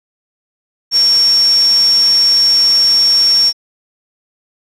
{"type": "tone in noise", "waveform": "sine", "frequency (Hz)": 5500, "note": "F8", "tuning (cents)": -27, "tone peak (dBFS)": -7, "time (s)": [0.91, 3.53], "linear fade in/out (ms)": 50, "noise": "white", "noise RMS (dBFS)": -25, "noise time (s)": [0.91, 3.53], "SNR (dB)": 15, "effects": ["low-pass 10000 Hz 12 dB/octave"]}